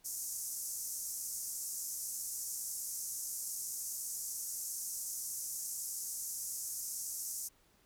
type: band-pass noise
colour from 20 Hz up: pink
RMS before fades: -41 dBFS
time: 0.04-7.49 s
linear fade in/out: 20 ms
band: 5800 to 14000 Hz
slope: 48 dB/octave
effects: pink hiss -69 dBFS RMS until 7.85 s